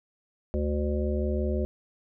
harmonic tone with a mistuned harmonic, 73.42 Hz, D2, in tune, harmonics 1 / 3 / 5 / 7 / 8, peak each -27 / -32 / -32 / -35 / -36 dBFS, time 0.54-1.65 s, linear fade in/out 0 ms, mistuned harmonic 8, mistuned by +35 cents, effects none

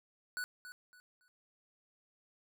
square tone with echo, 1480 Hz, F#6, in tune, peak -37 dBFS, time 0.37-0.44 s, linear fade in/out 0 ms, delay 280 ms, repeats 3, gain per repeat -11 dB, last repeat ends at 1.28 s, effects none

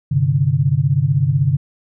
sine chord, G suspended fourth, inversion none, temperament equal, 98 / 130.81 / 146.83 Hz, G2 / C3 / D3, 0 / 0 / 0 cents, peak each -22 / -16 / -16 dBFS, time 0.11-1.57 s, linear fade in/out 10 ms, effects none

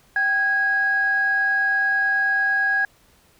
sine tone pair together, 778 / 1648.5 Hz, G5 / G#6, -13 / -13 cents, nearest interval octave + minor second, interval 1300 cents, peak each -27 / -17 dBFS, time 0.16-2.85 s, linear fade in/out 2 ms, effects tanh soft clip ceiling -11 dBFS + pink hiss -57 dBFS RMS until 3.39 s

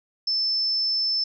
sine tone, 5280 Hz, E8, 2 cents sharp, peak -21 dBFS, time 0.27-1.24 s, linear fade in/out 5 ms, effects none

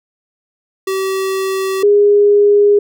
square / sine tone pair in turn, 383.5 / 410.1 Hz, G4 / G#4, -38 / -22 cents, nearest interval minor second, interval 116 cents, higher second, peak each -16 / -6 dBFS, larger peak second, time 0.87-1.83 / 1.83-2.79 s, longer neither, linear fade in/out 5 ms, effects none

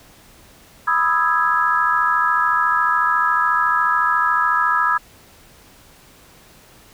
sine chord, E major seventh, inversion second, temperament equal, 987.8 / 1244.5 / 1318.5 / 1661.2 Hz, B5 / D#6 / E6 / G#6, 0 / 0 / 0 / 0 cents, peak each -21 / -20 / -20 / -20 dBFS, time 0.87-4.98 s, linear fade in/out 10 ms, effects pink hiss -48 dBFS RMS until 6.93 s

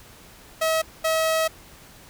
sawtooth tone bursts at uneven times, 642 Hz, E5, 46 cents flat, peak -16 dBFS, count 2, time 0.61-0.82 / 1.04-1.48 s, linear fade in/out 10 ms, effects pink hiss -48 dBFS RMS until 2.09 s

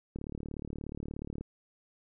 click train, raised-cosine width 3 ms, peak -26 dBFS, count 47, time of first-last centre 0.16-1.41 s, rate 36.8 Hz, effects none

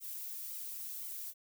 violet noise with flanger, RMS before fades -43 dBFS, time 0-1.34 s, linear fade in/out 50 ms, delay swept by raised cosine 1.1 to 3.7 ms, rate 1.9 Hz, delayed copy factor -0.65, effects none

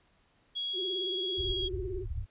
sine tone with pitch glide, 3322 to 3299 Hz, G#7 to G#7, 0 to -12 cents, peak -31 dBFS, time 0.55-1.69 s, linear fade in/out 20 ms, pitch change -12 cents, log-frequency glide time 1.36-1.53 s
sine tone with vibrato, 371.5 Hz, F#4, 7 cents sharp, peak -35 dBFS, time 0.73-2.06 s, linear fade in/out 50 ms, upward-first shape sine, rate 18 Hz, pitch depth 88 cents each way
pink low-pass noise, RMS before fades -37 dBFS, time 1.37-2.26 s, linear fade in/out 10 ms, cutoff 120 Hz, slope 96 dB/octave
effects pink hiss -68 dBFS RMS until 2.3 s + resampled to 8000 Hz

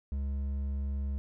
triangle tone with hard clipping, 69.3 Hz, C#2, in tune, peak -32 dBFS, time 0.12-1.18 s, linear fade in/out 0 ms, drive 9 dB, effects none

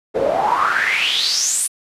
pink noise with band-pass filter sweep, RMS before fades -18 dBFS, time 0.14-1.68 s, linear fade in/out 20 ms, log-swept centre 440 to 9900 Hz, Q 7.1, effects resampled to 32000 Hz

